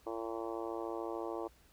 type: harmonic tone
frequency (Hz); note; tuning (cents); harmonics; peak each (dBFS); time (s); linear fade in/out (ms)
113.6; A#2; -44; 3 / 4 / 5 / 6 / 7 / 8 / 9 / 10; -41 / -43 / -45 / -47 / -48 / -49 / -50 / -51; 0.06-1.48; 10
effects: added 60 Hz sine -66 dBFS peak until 1.72 s + pink hiss -66 dBFS RMS until 1.72 s